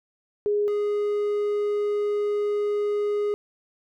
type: tone pair in turn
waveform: sine / triangle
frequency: 413.9 / 413.9 Hz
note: G#4 / G#4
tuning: -6 / -6 cents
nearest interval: unison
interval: 0 cents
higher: neither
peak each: -20 dBFS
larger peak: neither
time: 0.46-0.68 / 0.68-3.34 s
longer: second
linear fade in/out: 0 ms
effects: none